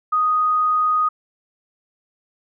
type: tone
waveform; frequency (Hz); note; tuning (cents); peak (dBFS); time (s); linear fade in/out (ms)
sine; 1244.5; D#6; 0; -15; 0.12-1.09; 10
effects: none